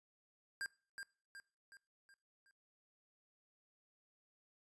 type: tone with echo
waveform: square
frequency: 1601 Hz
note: G6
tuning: 36 cents sharp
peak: -40 dBFS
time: 0.61-0.66 s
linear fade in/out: 0 ms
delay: 370 ms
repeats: 5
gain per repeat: -6 dB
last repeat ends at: 2.51 s
effects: noise-tail reverb RT60 0.4 s tail -22 dB re dry + resampled to 24000 Hz